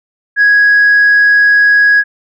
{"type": "tone", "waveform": "sine", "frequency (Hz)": 1661.2, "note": "G#6", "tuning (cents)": 0, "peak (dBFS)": -3, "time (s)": [0.36, 2.04], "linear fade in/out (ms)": 50, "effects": ["tanh soft clip ceiling -2 dBFS"]}